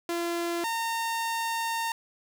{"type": "tone pair in turn", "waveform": "sawtooth", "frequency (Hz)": [341.9, 915.2], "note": ["F4", "A#5"], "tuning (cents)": [-37, -32], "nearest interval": "octave + perfect fourth", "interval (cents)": 1705, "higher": "second", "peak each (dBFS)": -24, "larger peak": "neither", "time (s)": [[0.09, 0.64], [0.64, 1.92]], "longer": "second", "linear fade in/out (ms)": 2, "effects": []}